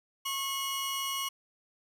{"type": "tone pair together", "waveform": "sawtooth", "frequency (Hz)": [1089, 2907], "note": ["C#6", "F#7"], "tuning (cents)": [-31, -31], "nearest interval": "octave + perfect fourth", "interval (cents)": 1700, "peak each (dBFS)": [-31, -31], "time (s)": [0.25, 1.29], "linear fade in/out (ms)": 10, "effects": []}